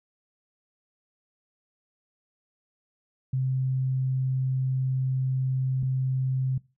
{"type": "tone pair in turn", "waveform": "sine", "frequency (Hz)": [130.81, 130.81], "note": ["C3", "C3"], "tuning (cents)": [0, 0], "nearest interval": "unison", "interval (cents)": 0, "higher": "neither", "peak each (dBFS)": -23, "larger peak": "neither", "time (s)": [[3.33, 5.83], [5.83, 6.58]], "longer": "first", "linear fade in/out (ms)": 5, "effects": ["noise-tail reverb RT60 0.3 s tail -22 dB re dry"]}